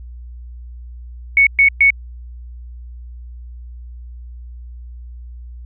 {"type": "tone bursts", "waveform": "sine", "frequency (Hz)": 2217, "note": "C#7", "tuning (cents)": 0, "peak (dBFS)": -7, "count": 3, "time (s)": [1.37, 1.904], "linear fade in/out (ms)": 2, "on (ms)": 98, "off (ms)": 120, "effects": ["added 60 Hz sine -31 dBFS peak until 5.65 s"]}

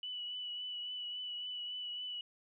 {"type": "tone with vibrato", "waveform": "sine", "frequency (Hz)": 2960, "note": "F#7", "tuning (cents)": 0, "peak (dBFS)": -39, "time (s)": [0.03, 2.21], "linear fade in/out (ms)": 2, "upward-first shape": "triangle", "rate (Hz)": 3.6, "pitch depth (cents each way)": 25, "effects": []}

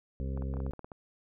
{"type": "harmonic tone", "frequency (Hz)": 66.7, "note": "C2", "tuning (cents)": 34, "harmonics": [1, 2, 3, 4, 6, 7, 8], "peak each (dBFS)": [-33, -39, -43, -45, -49, -50, -51], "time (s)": [0.2, 0.71], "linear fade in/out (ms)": 0}
{"type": "clicks", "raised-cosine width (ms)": 1, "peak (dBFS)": -30, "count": 10, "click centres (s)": [0.375, 0.422, 0.539, 0.569, 0.603, 0.665, 0.735, 0.793, 0.845, 0.918]}
{"effects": []}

